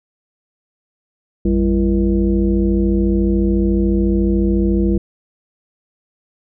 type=tone with frequency modulation; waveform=sine; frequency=196 Hz; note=G3; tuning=in tune; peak=-12 dBFS; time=1.45-4.98 s; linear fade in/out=5 ms; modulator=142 Hz; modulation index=1.3; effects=none